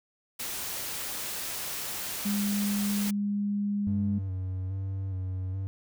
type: noise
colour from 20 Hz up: white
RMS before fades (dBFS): -35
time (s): 0.39-3.11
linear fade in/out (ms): 10
type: tone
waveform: sine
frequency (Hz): 203.7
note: G#3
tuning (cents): -33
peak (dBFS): -26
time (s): 2.25-4.19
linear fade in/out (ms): 10
type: tone with vibrato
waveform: triangle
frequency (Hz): 94.8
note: F#2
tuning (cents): +43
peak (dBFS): -28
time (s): 3.87-5.67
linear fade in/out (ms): 0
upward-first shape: square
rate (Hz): 1.2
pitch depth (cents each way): 29
effects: none